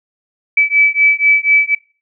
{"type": "beating tone pair", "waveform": "sine", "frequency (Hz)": [2299, 2303.1], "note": ["D7", "D7"], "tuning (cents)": [-37, -34], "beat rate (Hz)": 4.1, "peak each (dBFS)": -12, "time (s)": [0.57, 1.75], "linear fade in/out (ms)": 5, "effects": ["noise-tail reverb RT60 0.4 s tail -24 dB re dry"]}